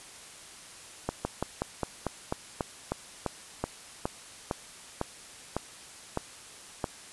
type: slowing click train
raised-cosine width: 1 ms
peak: -14 dBFS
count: 17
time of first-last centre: 1.09-6.842 s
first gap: 160 ms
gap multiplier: 1.1
effects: white hiss -48 dBFS RMS until 7.12 s + resampled to 24000 Hz